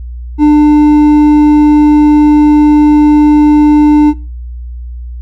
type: tone with hard clipping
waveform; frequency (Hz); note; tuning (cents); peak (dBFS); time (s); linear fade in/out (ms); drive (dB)
sine; 298.5; D4; +28; -3; 0.38-4.14; 50; 5
effects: noise-tail reverb RT60 0.3 s tail -21 dB re dry + added 60 Hz sine -20 dBFS peak until 5.21 s